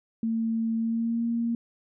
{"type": "tone with pitch glide", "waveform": "sine", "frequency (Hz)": [226, 232.9], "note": ["A3", "A#3"], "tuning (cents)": [47, -1], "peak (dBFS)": -24, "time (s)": [0.23, 1.55], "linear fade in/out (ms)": 2, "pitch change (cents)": 52, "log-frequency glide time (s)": [0.77, 1.25], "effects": []}